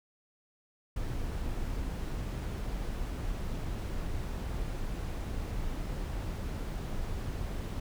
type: noise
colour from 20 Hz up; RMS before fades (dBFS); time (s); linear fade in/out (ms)
brown; -35; 0.96-7.8; 5
effects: none